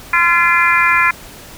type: harmonic tone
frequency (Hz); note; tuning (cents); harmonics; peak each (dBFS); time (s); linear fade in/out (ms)
343.3; F4; -30; 3 / 4 / 5 / 6 / 7; -16 / -16 / -16 / -16 / -16; 0.13-1.11; 5
effects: pink hiss -36 dBFS RMS until 1.57 s